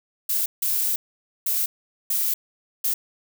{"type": "noise bursts at uneven times", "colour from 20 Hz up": "violet", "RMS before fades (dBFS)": -23, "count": 5, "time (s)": [[0.29, 0.46], [0.62, 0.96], [1.46, 1.66], [2.1, 2.34], [2.84, 2.94]], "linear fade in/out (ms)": 5, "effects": []}